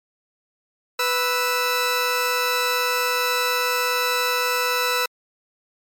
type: tone pair together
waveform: 15% pulse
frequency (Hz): 493.9 / 1317.5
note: B4 / E6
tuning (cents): 0 / -1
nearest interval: octave + perfect fourth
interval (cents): 1699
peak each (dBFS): -16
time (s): 0.99-5.06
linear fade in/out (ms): 5
effects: MP3 96 kbps